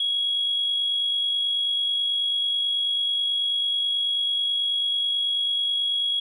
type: tone with amplitude modulation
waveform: sine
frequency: 3322 Hz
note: G#7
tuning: in tune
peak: -19 dBFS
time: 0-6.2 s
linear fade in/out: 5 ms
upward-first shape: sine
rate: 49.2 Hz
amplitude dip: 35%
effects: tanh soft clip ceiling -16 dBFS